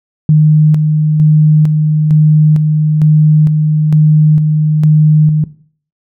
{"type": "tone with tremolo", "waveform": "sine", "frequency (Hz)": 153.4, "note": "D#3", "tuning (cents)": -24, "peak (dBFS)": -3, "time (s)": [0.29, 5.44], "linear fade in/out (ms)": 2, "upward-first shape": "square", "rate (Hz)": 1.1, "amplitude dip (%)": 35, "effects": ["noise-tail reverb RT60 0.5 s tail -18 dB re dry"]}